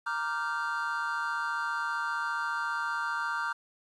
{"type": "chord", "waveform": "triangle", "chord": "G minor seventh", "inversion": "first", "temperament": "equal with one note detuned", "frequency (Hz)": [932.3, 1174.7, 1396.9, 1551.8], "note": ["Bb5", "D6", "F6", "G6"], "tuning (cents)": [0, 0, 0, -18], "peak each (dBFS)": [-34, -34, -32, -34], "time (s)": [0.06, 3.53], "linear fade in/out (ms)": 10, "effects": ["resampled to 24000 Hz", "10-bit"]}